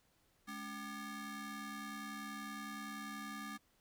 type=ring-modulated tone; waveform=25% pulse; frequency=494.2 Hz; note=B4; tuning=1 cent sharp; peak=-37 dBFS; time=0.47-3.58 s; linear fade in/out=20 ms; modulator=706 Hz; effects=pink hiss -74 dBFS RMS until 3.8 s